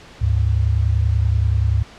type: tone pair together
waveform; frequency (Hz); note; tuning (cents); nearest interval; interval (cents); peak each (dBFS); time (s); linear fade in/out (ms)
sine; 73.42 / 103.83; D2 / G#2; 0 / 0; tritone; 600; -17; 0.21-1.83; 10
effects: pink hiss -42 dBFS RMS until 1.98 s + low-pass 5000 Hz 12 dB/octave